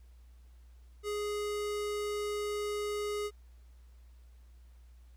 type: tone with low-pass filter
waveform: square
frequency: 415.3 Hz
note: G#4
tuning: in tune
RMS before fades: -35 dBFS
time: 1.03-3.31 s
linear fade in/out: 50 ms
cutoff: 12000 Hz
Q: 0.86
effects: added 60 Hz sine -53 dBFS peak until 5.16 s + pink hiss -72 dBFS RMS until 5.16 s